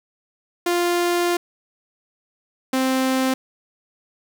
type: tone pair in turn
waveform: sawtooth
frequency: 349.2 / 261.6 Hz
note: F4 / C4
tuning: 0 / 0 cents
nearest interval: perfect fourth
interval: 500 cents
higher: first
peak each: -14 dBFS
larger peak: neither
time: 0.66-1.37 / 2.73-3.34 s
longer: first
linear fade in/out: 5 ms
effects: 9-bit